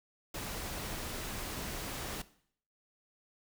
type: noise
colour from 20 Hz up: pink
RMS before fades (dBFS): -40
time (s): 0.34-2.22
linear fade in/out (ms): 5
effects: noise-tail reverb RT60 0.6 s tail -17 dB re dry